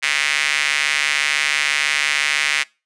square tone with high-pass filter, 73 Hz, D2, 10 cents flat, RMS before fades -19 dBFS, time 0.02-2.64 s, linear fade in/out 20 ms, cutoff 2100 Hz, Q 2.8, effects noise-tail reverb RT60 0.3 s tail -24 dB re dry + resampled to 22050 Hz

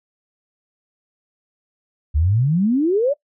sine exponential sweep, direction up, 69.3 to 600 Hz, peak -14 dBFS, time 2.14-3.14 s, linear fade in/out 20 ms, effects noise-tail reverb RT60 0.1 s tail -19 dB re dry

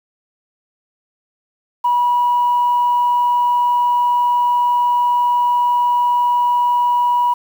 sine tone, 971 Hz, B5, 30 cents flat, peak -11 dBFS, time 1.84-7.34 s, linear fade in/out 10 ms, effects tanh soft clip ceiling -8 dBFS + 7-bit

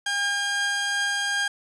sawtooth tone pair together, 808 / 1613.4 Hz, G#5 / G6, -48 / +49 cents, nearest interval octave, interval 1197 cents, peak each -29 / -20 dBFS, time 0.06-1.48 s, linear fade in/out 5 ms, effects resampled to 22050 Hz + 9-bit

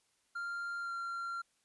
triangle tone with pitch glide, 1393 to 1377.8 Hz, F6 to F6, -5 to -24 cents, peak -35 dBFS, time 0.35-1.42 s, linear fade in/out 10 ms, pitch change -19 cents, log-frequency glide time 0.8-0.92 s, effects white hiss -75 dBFS RMS until 1.64 s + resampled to 24000 Hz

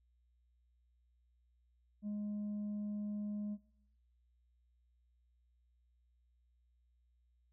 sine tone with tanh clipping, 207.7 Hz, G#3, in tune, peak -38 dBFS, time 2.02-3.58 s, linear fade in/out 50 ms, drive 2 dB, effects noise-tail reverb RT60 0.8 s tail -21 dB re dry + added 60 Hz sine -70 dBFS peak until 7.52 s

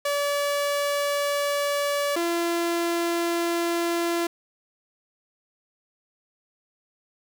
sawtooth tone pair in turn, 574 / 340.7 Hz, D5 / F4, -40 / -43 cents, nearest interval major sixth, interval 903 cents, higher first, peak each -19 dBFS, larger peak neither, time 0.05-2.16 / 2.16-4.27 s, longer neither, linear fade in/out 5 ms, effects none

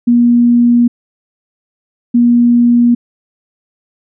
sine tone pair in turn, 239.2 / 239.2 Hz, A#3 / A#3, +45 / +45 cents, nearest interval unison, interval 0 cents, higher neither, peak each -5 dBFS, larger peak neither, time 0.07-0.88 / 2.14-2.95 s, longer neither, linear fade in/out 10 ms, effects none

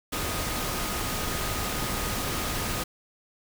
sine tone in noise, 1244.5 Hz, D#6, in tune, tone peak -39 dBFS, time 0.12-2.84 s, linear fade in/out 10 ms, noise pink, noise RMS -30 dBFS, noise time 0.12-2.84 s, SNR -12 dB, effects none

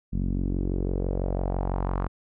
sawtooth tone with low-pass filter sweep, 46 Hz, F#1, 9 cents flat, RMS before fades -27 dBFS, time 0.12-2.08 s, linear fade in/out 20 ms, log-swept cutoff 210 to 1200 Hz, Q 2.4, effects none

